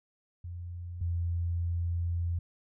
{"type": "tone pair in turn", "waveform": "sine", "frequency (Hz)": [87.31, 85.76], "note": ["F2", "F2"], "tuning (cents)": [0, -31], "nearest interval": "unison", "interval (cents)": 31, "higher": "first", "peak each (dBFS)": [-37, -28], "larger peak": "second", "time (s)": [[0.44, 1.01], [1.01, 2.39]], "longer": "second", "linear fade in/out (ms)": 5, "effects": []}